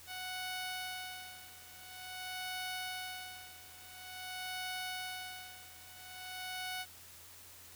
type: tone with tremolo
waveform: 10% pulse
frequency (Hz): 740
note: F#5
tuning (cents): 0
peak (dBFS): -30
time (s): 0.06-6.86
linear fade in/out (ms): 50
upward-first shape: sine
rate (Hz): 0.48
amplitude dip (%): 90
effects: added 86 Hz sine -65 dBFS peak until 7.75 s + white hiss -55 dBFS RMS until 7.75 s